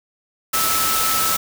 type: tone in noise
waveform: sine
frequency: 1308 Hz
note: E6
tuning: 14 cents flat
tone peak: -22 dBFS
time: 0.53-1.37 s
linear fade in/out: 10 ms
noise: white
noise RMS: -20 dBFS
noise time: 0.53-1.37 s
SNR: -5 dB
effects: none